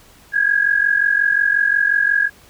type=tone pair together; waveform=sine; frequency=1623.4 / 1669 Hz; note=G#6 / G#6; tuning=-40 / +8 cents; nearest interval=unison; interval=48 cents; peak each=-16 dBFS; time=0.32-2.3 s; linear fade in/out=50 ms; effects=pink hiss -48 dBFS RMS until 2.49 s